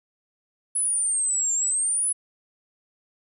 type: exponential two-way sweep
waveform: sine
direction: down then up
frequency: 10280 to 7270 to 10280 Hz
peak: -21 dBFS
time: 0.75-2.13 s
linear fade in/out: 10 ms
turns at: 1.53 s
effects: none